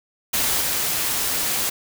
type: noise with level steps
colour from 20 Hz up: white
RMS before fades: -21 / -23 dBFS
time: 0.33-1.7 s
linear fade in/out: 10 ms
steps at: 0.6 s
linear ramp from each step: 20 ms
effects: none